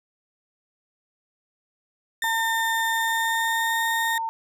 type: tone with pitch glide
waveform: 35% pulse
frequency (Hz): 1810 to 1840.6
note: A6 to A#6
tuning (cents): +48 to -22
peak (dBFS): -22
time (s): 2.22-4.18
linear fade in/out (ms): 2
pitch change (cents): +30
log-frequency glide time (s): 2.86-3.85
type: tone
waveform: sine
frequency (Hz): 905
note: A5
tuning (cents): +48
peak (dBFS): -25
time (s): 2.24-4.29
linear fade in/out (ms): 0
effects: none